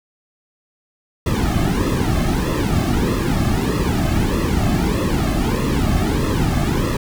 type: noise with flanger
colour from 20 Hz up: brown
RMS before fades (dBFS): -18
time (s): 1.26-6.97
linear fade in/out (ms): 5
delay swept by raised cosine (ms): 1.3 to 2.12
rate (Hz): 1.6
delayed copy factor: -0.85
effects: none